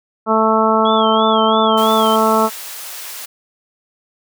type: harmonic tone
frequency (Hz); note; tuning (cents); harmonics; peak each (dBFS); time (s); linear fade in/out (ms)
220.3; A3; +2; 1 / 2 / 3 / 4 / 5 / 6; -18 / -18 / -18 / -18 / -18 / -18; 0.26-2.5; 50
type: tone with vibrato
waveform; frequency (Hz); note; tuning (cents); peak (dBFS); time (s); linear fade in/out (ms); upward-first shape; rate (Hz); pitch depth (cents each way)
sine; 3292; G#7; -16; -22; 0.85-2.16; 5; sine; 3; 110
type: high-pass noise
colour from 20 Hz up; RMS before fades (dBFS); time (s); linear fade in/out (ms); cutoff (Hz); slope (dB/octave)
white; -30; 1.77-3.26; 10; 620; 12
effects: none